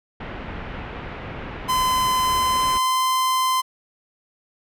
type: low-pass noise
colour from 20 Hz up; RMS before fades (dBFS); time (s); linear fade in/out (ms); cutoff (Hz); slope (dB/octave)
pink; -33; 0.2-2.78; 5; 2700; 24
type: tone with pitch glide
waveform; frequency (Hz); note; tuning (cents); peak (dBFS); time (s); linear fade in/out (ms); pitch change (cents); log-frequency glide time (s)
45% pulse; 1022 to 1033.3; C6 to C6; -41 to -22; -18; 1.68-3.62; 20; +19; 2.19-3.07
effects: none